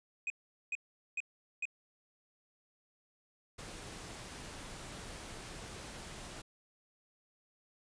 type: tone bursts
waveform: triangle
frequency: 2500 Hz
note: D#7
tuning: 8 cents sharp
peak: -32 dBFS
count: 4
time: 0.27-1.654 s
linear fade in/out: 2 ms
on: 31 ms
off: 420 ms
type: noise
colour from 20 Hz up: pink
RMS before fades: -47 dBFS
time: 3.58-6.42 s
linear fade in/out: 10 ms
effects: resampled to 22050 Hz